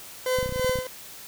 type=tone with tremolo; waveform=40% pulse; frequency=510 Hz; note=C5; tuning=44 cents flat; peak=-20 dBFS; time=0.26-0.87 s; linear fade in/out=2 ms; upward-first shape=triangle; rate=3 Hz; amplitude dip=80%
type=clicks; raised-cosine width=5 ms; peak=-21 dBFS; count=11; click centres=0.387 / 0.429 / 0.46 / 0.493 / 0.524 / 0.56 / 0.596 / 0.646 / 0.695 / 0.757 / 0.788 s
effects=white hiss -43 dBFS RMS until 1.27 s